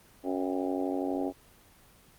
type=harmonic tone with a mistuned harmonic; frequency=92.5 Hz; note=F#2; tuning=in tune; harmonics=3 / 4 / 5 / 6 / 7 / 8 / 9; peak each=-31 / -35 / -38 / -38 / -39 / -43 / -40 dBFS; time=0.23-1.33 s; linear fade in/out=50 ms; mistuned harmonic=9; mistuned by=-65 cents; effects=pink hiss -58 dBFS RMS until 2.18 s + Opus 24 kbps